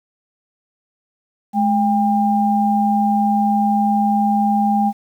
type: tone pair together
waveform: sine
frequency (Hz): 212 / 800.4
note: G#3 / G5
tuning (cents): +36 / +36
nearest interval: octave + major seventh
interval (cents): 2300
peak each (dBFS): -16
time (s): 1.53-4.93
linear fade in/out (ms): 50
effects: 8-bit